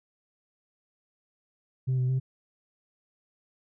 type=tone with pitch steps; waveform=sine; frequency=129.6 / 127.1 / 130.6 Hz; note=C3 / C3 / C3; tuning=-16 / -50 / -3 cents; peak=-21 dBFS; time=1.87-2.2 s; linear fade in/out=20 ms; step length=110 ms; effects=tanh soft clip ceiling -22 dBFS